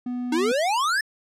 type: tone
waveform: triangle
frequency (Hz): 246.8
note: B3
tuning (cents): -1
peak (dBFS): -24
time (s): 0.06-0.52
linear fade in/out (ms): 5
type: exponential sweep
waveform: square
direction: up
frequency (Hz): 295.9 to 1793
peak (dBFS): -21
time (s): 0.32-1.01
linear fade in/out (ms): 5
effects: low-pass 9000 Hz 12 dB/octave